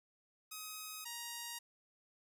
5% pulse tone pair in turn, 1263 / 942.6 Hz, D#6 / A#5, +26 / +19 cents, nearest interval perfect fourth, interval 507 cents, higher first, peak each -33 / -31 dBFS, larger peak second, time 0.51-1.05 / 1.05-1.59 s, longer neither, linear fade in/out 10 ms, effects none

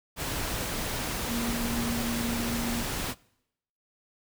sine tone in noise, 234.7 Hz, A#3, 12 cents sharp, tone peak -30 dBFS, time 1.27-2.84 s, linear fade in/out 50 ms, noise pink, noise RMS -32 dBFS, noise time 0.16-3.15 s, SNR -1 dB, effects noise-tail reverb RT60 0.8 s tail -24 dB re dry

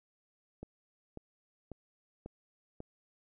click train, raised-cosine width 2 ms, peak -30 dBFS, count 5, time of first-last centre 0.63-2.804 s, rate 1.84 Hz, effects none

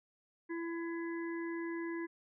harmonic tone, 335.4 Hz, E4, 30 cents sharp, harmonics 1 / 3 / 5 / 6, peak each -37 / -49 / -48 / -50 dBFS, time 0.49-2.07 s, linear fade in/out 20 ms, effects none

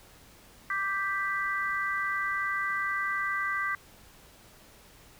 sine chord, G major, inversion second, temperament equal, 1174.7 / 1568 / 1975.5 Hz, D6 / G6 / B6, 0 / 0 / 0 cents, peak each -32 dBFS, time 0.7-3.75 s, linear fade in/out 2 ms, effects pink hiss -55 dBFS RMS until 5.19 s

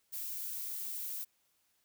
violet noise, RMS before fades -40 dBFS, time 0.12-1.25 s, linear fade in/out 20 ms, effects white hiss -75 dBFS RMS until 1.84 s

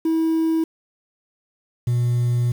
sine tone pair in turn, 323.5 / 121.18 Hz, E4 / B2, -32 / -32 cents, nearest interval octave + perfect fourth, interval 1700 cents, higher first, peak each -14 dBFS, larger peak neither, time 0.05-0.64 / 1.87-2.52 s, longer second, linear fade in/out 5 ms, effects tanh soft clip ceiling -16 dBFS + 7-bit

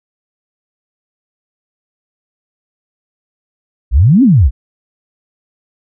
sine exponential two-way sweep, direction up then down, 51.91 to 287.8 to 51.91 Hz, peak -4 dBFS, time 3.91-4.51 s, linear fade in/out 50 ms, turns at 4.23 s, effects none

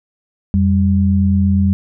sine tone pair together, 87.52 / 196.2 Hz, F2 / G3, +4 / +2 cents, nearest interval octave + major second, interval 1398 cents, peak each -13 dBFS, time 0.54-1.73 s, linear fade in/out 0 ms, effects none

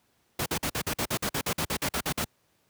pink noise bursts, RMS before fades -28 dBFS, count 16, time 0.39-2.245 s, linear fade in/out 5 ms, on 70 ms, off 49 ms, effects pink hiss -69 dBFS RMS until 2.69 s + high-pass 80 Hz 12 dB/octave

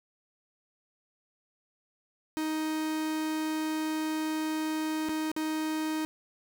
45% pulse tone with dropouts, 312.5 Hz, D#4, 8 cents sharp, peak -29 dBFS, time 2.37-6.05 s, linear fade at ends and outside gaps 0 ms, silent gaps 5.087-5.093 / 5.316-5.364 s, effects none

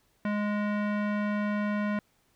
square tone with low-pass filter, 207.7 Hz, G#3, in tune, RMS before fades -29 dBFS, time 0.25-1.99 s, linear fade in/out 2 ms, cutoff 1900 Hz, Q 1.7, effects pink hiss -69 dBFS RMS until 2.35 s

